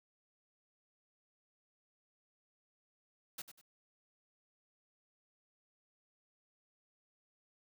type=noise with echo; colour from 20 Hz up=white; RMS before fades=-44 dBFS; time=3.38-3.42 s; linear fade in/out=5 ms; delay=97 ms; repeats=2; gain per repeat=-10 dB; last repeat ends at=3.614 s; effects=none